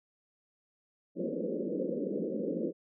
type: band-pass noise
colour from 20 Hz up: white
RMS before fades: -34 dBFS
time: 1.15-2.73 s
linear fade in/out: 50 ms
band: 170 to 550 Hz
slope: 96 dB/octave
effects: none